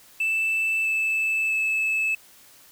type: tone with pitch steps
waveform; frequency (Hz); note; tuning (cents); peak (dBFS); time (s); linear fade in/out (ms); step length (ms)
triangle; 2643 / 2626 / 2610; E7 / E7 / E7; +4 / -7 / -18; -19; 0.2-2.15; 5; 650
effects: tanh soft clip ceiling -15 dBFS + white hiss -52 dBFS RMS until 2.71 s